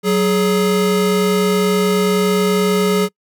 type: tone pair together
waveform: square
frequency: 186.9 / 419.6 Hz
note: F#3 / G#4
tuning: +18 / +18 cents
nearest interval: octave + major second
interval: 1400 cents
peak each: -17 / -16 dBFS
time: 0.03-3.09 s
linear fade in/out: 50 ms
effects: noise-tail reverb RT60 0.1 s tail -26 dB re dry